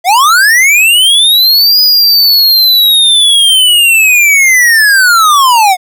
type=linear two-way sweep; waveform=square; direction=up then down; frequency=659.3 to 4978 to 710 Hz; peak=-4 dBFS; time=0.04-5.77 s; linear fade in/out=50 ms; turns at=1.81 s; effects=none